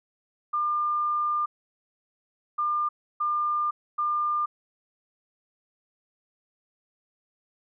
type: tone bursts at uneven times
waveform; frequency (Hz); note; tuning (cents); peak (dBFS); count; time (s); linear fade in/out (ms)
sine; 1200; D6; +37; -23; 4; 0.53-1.46 / 2.58-2.89 / 3.2-3.71 / 3.98-4.46; 10
effects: none